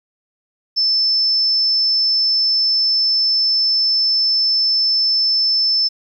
sine tone, 5280 Hz, E8, 2 cents sharp, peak -13 dBFS, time 0.76-5.89 s, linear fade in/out 20 ms, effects 9-bit

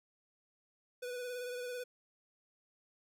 square tone with vibrato, 493.9 Hz, B4, in tune, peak -40 dBFS, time 1.02-1.84 s, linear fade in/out 10 ms, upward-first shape sine, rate 18 Hz, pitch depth 28 cents each way, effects none

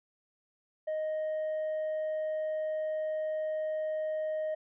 triangle tone with tanh clipping, 622.3 Hz, D#5, in tune, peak -31 dBFS, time 0.87-4.55 s, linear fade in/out 10 ms, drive 7 dB, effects none

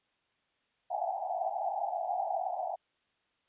white band-pass noise, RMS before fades -34 dBFS, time 0.9-2.76 s, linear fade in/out 10 ms, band 660 to 820 Hz, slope 96 dB/octave, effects white hiss -75 dBFS RMS until 3.48 s + resampled to 8000 Hz

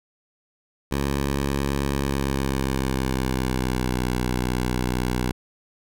10% pulse tone with pitch glide, 69.3 to 62.1 Hz, C#2 to B1, 0 to +10 cents, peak -14 dBFS, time 0.91-5.32 s, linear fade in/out 10 ms, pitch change -190 cents, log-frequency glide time 1.93-4.07 s, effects none

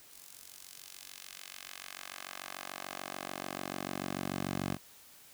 10% pulse tone with high-pass filter sweep, 46.84 Hz, F#1, 22 cents sharp, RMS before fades -42 dBFS, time 0.09-4.78 s, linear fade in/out 50 ms, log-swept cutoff 8800 to 130 Hz, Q 0.72, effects white hiss -57 dBFS RMS until 5.33 s

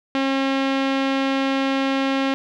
sawtooth tone with low-pass filter, 270 Hz, C#4, 45 cents flat, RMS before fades -21 dBFS, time 0.15-2.34 s, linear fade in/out 0 ms, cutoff 3300 Hz, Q 1.4, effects none

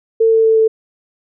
sine tone with pitch steps, 450 / 447.4 / 444.8 / 442.3 Hz, A4 / A4 / A4 / A4, +39 / +29 / +19 / +9 cents, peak -8 dBFS, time 0.2-0.68 s, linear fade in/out 10 ms, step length 120 ms, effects none

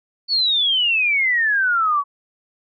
sine exponential sweep, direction down, 4522 to 1108.7 Hz, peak -15 dBFS, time 0.28-2.04 s, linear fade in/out 50 ms, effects none

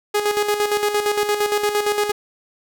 sawtooth tone with tremolo, 415.3 Hz, G#4, in tune, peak -12 dBFS, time 0.14-2.12 s, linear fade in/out 10 ms, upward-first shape square, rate 8.7 Hz, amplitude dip 55%, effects none

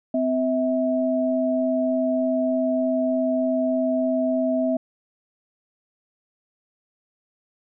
sine tone pair together, 256.3 / 647 Hz, C4 / E5, -36 / -32 cents, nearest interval octave + major third, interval 1604 cents, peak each -22 dBFS, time 0.14-4.77 s, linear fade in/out 5 ms, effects none

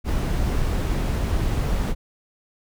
brown noise, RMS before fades -22 dBFS, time 0.04-1.95 s, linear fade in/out 50 ms, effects none

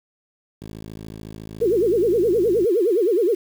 click train, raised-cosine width 3 ms, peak -23 dBFS, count 110, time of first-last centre 0.62-2.642 s, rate 53.9 Hz
sine tone with vibrato, 404.5 Hz, G#4, 46 cents flat, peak -15 dBFS, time 1.61-3.35 s, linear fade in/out 10 ms, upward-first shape sine, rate 9.6 Hz, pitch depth 300 cents each way
effects high-pass 60 Hz 12 dB/octave + 7-bit

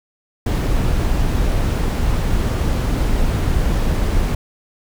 brown noise, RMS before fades -17 dBFS, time 0.46-4.35 s, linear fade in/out 5 ms, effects none

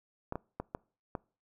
clicks, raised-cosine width 1 ms, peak -21 dBFS, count 5, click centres 0.324 / 0.356 / 0.6 / 0.749 / 1.152 s, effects noise-tail reverb RT60 0.4 s tail -25 dB re dry

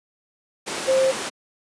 sine tone in noise, 528 Hz, C5, 16 cents sharp, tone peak -15 dBFS, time 0.87-1.12 s, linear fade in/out 20 ms, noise pink, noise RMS -27 dBFS, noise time 0.66-1.3 s, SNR +9 dB, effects high-pass 300 Hz 12 dB/octave + resampled to 22050 Hz

